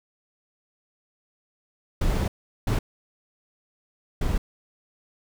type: noise bursts at uneven times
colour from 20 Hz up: brown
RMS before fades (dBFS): -23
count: 3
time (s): 2.01-2.28 / 2.67-2.79 / 4.21-4.38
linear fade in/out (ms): 5
effects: none